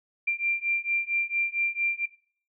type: beating tone pair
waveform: sine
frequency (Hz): 2370 / 2374.4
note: D7 / D7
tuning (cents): +15 / +18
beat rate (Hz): 4.4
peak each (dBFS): -27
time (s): 0.27-2.06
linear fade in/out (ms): 10
effects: noise-tail reverb RT60 0.5 s tail -19 dB re dry